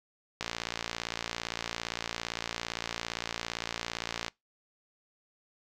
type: click train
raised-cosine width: 0.2 ms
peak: -15 dBFS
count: 224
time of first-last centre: 0.41-4.282 s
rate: 57.6 Hz
effects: noise-tail reverb RT60 0.2 s tail -25 dB re dry